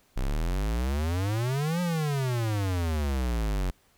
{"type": "exponential two-way sweep", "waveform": "square", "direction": "up then down", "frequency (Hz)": [30.69, 180, 44.19], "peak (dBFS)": -26, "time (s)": [0.16, 3.71], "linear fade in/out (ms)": 10, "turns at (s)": 1.81, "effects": ["pink hiss -64 dBFS RMS until 3.97 s"]}